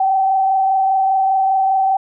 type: tone with frequency modulation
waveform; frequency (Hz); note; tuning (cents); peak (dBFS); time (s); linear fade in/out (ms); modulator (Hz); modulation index
sine; 770; G5; -31; -12; 0-1.97; 5; 25; 0.57
effects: none